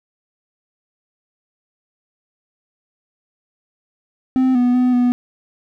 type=tone with pitch steps; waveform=triangle; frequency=259.1 / 246 / 250.6 / 245.7 Hz; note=C4 / B3 / B3 / B3; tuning=-17 / -7 / +25 / -9 cents; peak=-10 dBFS; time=4.36-5.12 s; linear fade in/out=0 ms; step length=190 ms; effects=none